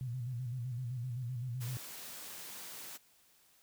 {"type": "tone with vibrato", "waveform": "sine", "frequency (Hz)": 123.47, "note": "B2", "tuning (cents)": 0, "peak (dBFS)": -36, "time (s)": [0.01, 1.77], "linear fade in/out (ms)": 0, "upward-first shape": "square", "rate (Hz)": 7.8, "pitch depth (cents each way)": 77}
{"type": "high-pass noise", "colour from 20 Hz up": "white", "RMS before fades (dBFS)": -47, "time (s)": [1.6, 2.98], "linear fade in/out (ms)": 20, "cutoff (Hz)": 120, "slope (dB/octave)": 24}
{"effects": ["white hiss -67 dBFS RMS until 3.62 s"]}